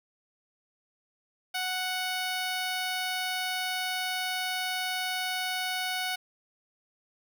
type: tone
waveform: 10% pulse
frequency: 740 Hz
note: F#5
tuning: in tune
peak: -21 dBFS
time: 1.54-6.16 s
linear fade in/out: 10 ms
effects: none